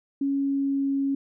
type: tone with pitch glide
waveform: sine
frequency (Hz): 277.2 to 275.3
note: C#4 to C#4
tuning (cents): 0 to -12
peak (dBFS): -22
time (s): 0.21-1.15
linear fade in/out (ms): 5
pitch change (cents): -12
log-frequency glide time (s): 0.33-0.91
effects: none